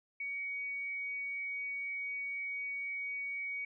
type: tone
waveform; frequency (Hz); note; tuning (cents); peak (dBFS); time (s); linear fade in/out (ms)
sine; 2249; C#7; +24; -36; 0.2-3.65; 5
effects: none